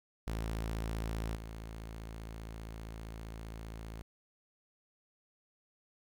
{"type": "tone with level steps", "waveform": "sawtooth", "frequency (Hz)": 55.2, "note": "A1", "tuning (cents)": 6, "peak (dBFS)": [-31, -39], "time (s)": [0.27, 4.02], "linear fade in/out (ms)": 0, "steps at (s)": 1.35, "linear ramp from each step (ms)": 10, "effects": ["12-bit"]}